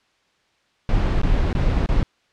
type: noise with dropouts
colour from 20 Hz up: brown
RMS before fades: -18 dBFS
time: 0.89-2.03 s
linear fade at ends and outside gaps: 1 ms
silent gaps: 1.217-1.232 / 1.529-1.55 / 1.862-1.888 s
effects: white hiss -63 dBFS RMS until 2.32 s + low-pass 4000 Hz 12 dB/octave